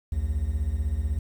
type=beating tone pair; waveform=triangle; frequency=62.1 / 78.1 Hz; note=B1 / D#2; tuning=+10 / +7 cents; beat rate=16 Hz; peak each=-26 / -24 dBFS; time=0.12-1.19 s; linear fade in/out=5 ms; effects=9-bit